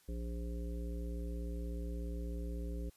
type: harmonic tone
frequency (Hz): 58.27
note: A#1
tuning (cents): 0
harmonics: 1 / 3 / 5 / 7 / 9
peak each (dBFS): -38 / -47 / -49 / -51 / -53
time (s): 0.08-2.9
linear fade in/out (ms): 10
effects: white hiss -68 dBFS RMS until 2.96 s + resampled to 32000 Hz